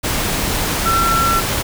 sine tone in noise, 1351 Hz, E6, 42 cents sharp, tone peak -14 dBFS, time 0.85-1.41 s, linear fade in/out 20 ms, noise pink, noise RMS -19 dBFS, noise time 0.03-1.63 s, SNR +2 dB, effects none

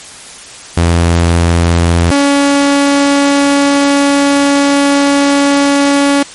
sawtooth tone pair in turn, 85.1 / 282.1 Hz, F2 / C#4, -44 / +30 cents, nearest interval octave + major sixth, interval 2074 cents, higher second, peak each -3 dBFS, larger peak neither, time 0.77-2.11 / 2.11-6.23 s, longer second, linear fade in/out 5 ms, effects white hiss -31 dBFS RMS until 6.34 s + MP3 48 kbps

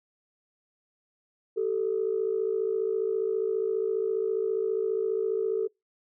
sine tone pair together, 386.3 / 441.1 Hz, G4 / A4, -25 / +4 cents, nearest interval major second, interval 229 cents, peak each -28 / -26 dBFS, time 1.56-5.68 s, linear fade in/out 20 ms, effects noise-tail reverb RT60 0.2 s tail -25 dB re dry + tanh soft clip ceiling -17 dBFS

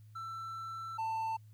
triangle tone pair in turn, 1335 / 891 Hz, E6 / A5, +22 / +22 cents, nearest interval perfect fifth, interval 700 cents, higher first, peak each -38 / -31 dBFS, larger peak second, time 0.15-0.98 / 0.98-1.37 s, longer first, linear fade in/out 10 ms, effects added 107 Hz sine -53 dBFS peak until 1.53 s + white hiss -75 dBFS RMS until 1.53 s

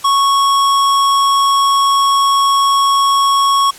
sine tone with hard clipping, 1106 Hz, C#6, 4 cents flat, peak -11 dBFS, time 0.04-3.71 s, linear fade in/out 10 ms, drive 18 dB, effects white hiss -36 dBFS RMS until 3.78 s + low-pass 11000 Hz 12 dB/octave

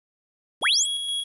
sine linear sweep, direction up, 73.42 to 8600 Hz, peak -18 dBFS, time 0.61-0.87 s, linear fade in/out 50 ms
square tone with tremolo, 3324 Hz, G#7, 1 cent sharp, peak -25 dBFS, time 0.62-1.24 s, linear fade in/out 10 ms, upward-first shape square, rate 4.3 Hz, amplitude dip 30%
effects resampled to 24000 Hz + 9-bit

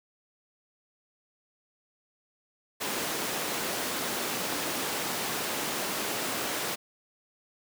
pink high-pass noise, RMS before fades -32 dBFS, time 2.8-6.76 s, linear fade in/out 20 ms, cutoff 260 Hz, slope 12 dB/octave, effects none

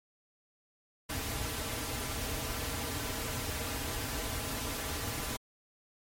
pink noise with comb filter, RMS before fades -36 dBFS, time 1.09-5.37 s, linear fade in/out 10 ms, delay 5.5 ms, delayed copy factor -0.7, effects MP3 64 kbps

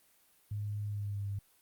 sine tone with pitch glide, 103.83 to 99.95 Hz, G#2 to G2, 0 to +34 cents, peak -34 dBFS, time 0.51-1.39 s, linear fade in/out 5 ms, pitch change -66 cents, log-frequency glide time 0.86-1.28 s, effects white hiss -67 dBFS RMS until 1.61 s + Opus 32 kbps

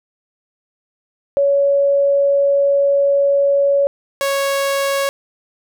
sine / sawtooth tone pair in turn, 561 / 553.3 Hz, C#5 / C#5, +21 / -3 cents, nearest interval unison, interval 24 cents, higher first, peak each -11 / -12 dBFS, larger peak first, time 1.37-3.87 / 4.21-5.09 s, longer first, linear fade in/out 0 ms, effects none

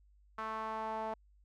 sawtooth tone with band-pass filter sweep, 220 Hz, A3, in tune, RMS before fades -39 dBFS, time 0.38-1.14 s, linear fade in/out 5 ms, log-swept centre 1200 to 780 Hz, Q 3.5, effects added 50 Hz sine -62 dBFS peak until 1.44 s

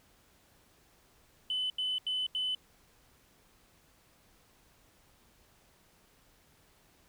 sine tone bursts, 3017 Hz, F#7, 33 cents sharp, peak -29 dBFS, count 4, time 1.5-2.549 s, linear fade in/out 2 ms, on 200 ms, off 83 ms, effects tanh soft clip ceiling -26 dBFS + pink hiss -65 dBFS RMS until 7.08 s

